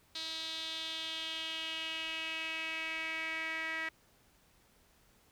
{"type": "tone with band-pass filter sweep", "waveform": "sawtooth", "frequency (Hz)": 321.9, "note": "E4", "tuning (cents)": -41, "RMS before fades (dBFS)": -39, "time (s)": [0.15, 3.89], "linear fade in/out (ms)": 5, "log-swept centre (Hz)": [4000, 2000], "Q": 4.7, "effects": ["pink hiss -67 dBFS RMS until 5.31 s"]}